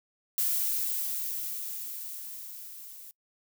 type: noise with level ramp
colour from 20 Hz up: violet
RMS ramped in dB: -27 to -47 dBFS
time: 0.38-3.11 s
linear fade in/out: 0 ms
effects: noise-tail reverb RT60 0.1 s tail -24 dB re dry